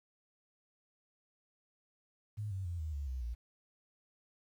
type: tone with pitch steps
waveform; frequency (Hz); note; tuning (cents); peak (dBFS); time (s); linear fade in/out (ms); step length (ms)
sine; 105.3 / 95.45 / 86.52 / 78.43 / 71.1 / 64.45 / 58.42; G#2 / G2 / F2 / D#2 / C#2 / C2 / A#1; +24 / -46 / -16 / +14 / +45 / -26 / +4; -36; 2.37-3.35; 20; 140
effects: 11-bit